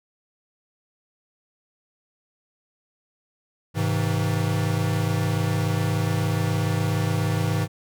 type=chord; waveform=square; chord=Ab augmented; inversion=none; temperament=equal with one note detuned; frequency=103.83 / 130.81 / 160.77 Hz; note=Ab2 / C3 / E3; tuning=0 / 0 / -43 cents; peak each=-25 / -29 / -26 dBFS; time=3.74-7.68 s; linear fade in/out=50 ms; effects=none